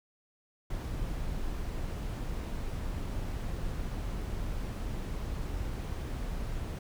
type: noise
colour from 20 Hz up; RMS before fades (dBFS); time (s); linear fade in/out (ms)
brown; -35; 0.7-6.79; 5
effects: none